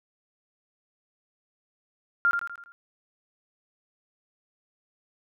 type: tone with echo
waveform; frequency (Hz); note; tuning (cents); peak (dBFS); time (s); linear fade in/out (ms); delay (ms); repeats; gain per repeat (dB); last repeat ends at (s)
sine; 1396.9; F6; 0; -18; 2.25-2.31; 0; 82; 5; -6; 2.72
effects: none